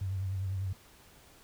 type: tone with vibrato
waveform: sine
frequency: 95.6 Hz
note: G2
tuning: 43 cents flat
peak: -31 dBFS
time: 0.01-0.73 s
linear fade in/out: 5 ms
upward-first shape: triangle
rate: 10 Hz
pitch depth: 62 cents each way
effects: pink hiss -58 dBFS RMS until 1.43 s